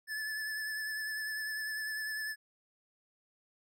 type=tone with vibrato; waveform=square; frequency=1735 Hz; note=A6; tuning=25 cents flat; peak=-36 dBFS; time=0.07-2.36 s; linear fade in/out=50 ms; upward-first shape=triangle; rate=10 Hz; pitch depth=31 cents each way; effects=none